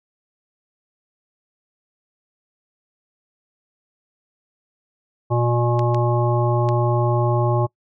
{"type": "harmonic tone", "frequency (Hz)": 120, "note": "B2", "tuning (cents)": -49, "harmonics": [1, 3, 5, 7, 9], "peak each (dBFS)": [-18, -23, -25, -26, -28], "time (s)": [5.3, 7.67], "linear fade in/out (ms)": 20}
{"type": "clicks", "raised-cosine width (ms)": 0.2, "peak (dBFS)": -16, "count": 3, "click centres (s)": [5.793, 5.946, 6.689]}
{"effects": ["noise-tail reverb RT60 0.1 s tail -23 dB re dry"]}